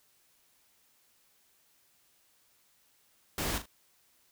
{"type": "noise with echo", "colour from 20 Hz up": "pink", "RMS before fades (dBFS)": -33, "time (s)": [3.38, 3.58], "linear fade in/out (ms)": 2, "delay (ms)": 39, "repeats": 2, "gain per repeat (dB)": -10, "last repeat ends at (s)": 3.658, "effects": ["white hiss -68 dBFS RMS until 4.31 s"]}